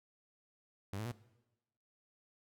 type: tone with pitch steps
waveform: sawtooth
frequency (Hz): 99 / 109.21 / 120.48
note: G2 / A2 / B2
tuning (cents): +18 / -12 / -42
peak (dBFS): -35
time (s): 0.93-1.116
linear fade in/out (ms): 0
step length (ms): 62
effects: noise-tail reverb RT60 1.0 s tail -19 dB re dry